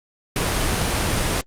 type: noise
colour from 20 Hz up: pink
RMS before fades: -21 dBFS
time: 0.36-1.41 s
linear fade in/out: 2 ms
effects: low-pass 11000 Hz 12 dB/octave + Opus 32 kbps